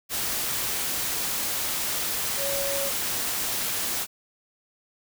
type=tone in noise; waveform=sine; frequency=557 Hz; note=C#5; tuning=8 cents sharp; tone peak=-29 dBFS; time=2.37-2.92 s; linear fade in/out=50 ms; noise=white; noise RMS=-28 dBFS; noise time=0.09-4.07 s; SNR=-4 dB; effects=none